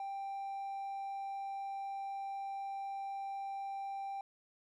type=tone; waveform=triangle; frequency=787 Hz; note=G5; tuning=7 cents sharp; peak=-36 dBFS; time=0-4.21 s; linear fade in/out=2 ms; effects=tanh soft clip ceiling -32 dBFS